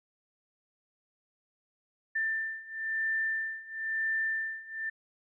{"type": "beating tone pair", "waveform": "sine", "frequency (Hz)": [1782, 1783], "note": ["A6", "A6"], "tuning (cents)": [22, 22], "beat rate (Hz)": 1, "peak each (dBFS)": [-34, -32], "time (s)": [2.15, 4.9], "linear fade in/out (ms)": 10, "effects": []}